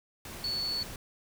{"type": "tone in noise", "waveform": "sine", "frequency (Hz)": 4435, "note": "C#8", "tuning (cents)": 0, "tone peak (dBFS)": -30, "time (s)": [0.44, 0.83], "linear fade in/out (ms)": 2, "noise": "pink", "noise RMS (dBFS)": -43, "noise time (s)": [0.25, 0.96], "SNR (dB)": 10, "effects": []}